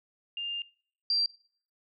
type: tone pair in turn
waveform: sine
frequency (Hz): 2805 / 4724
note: F7 / D8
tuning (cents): +7 / +9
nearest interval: major sixth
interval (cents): 902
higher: second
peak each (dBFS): -32 / -24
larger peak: second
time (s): 0.37-0.62 / 1.1-1.26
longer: first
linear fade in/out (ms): 2
effects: noise-tail reverb RT60 0.5 s tail -21 dB re dry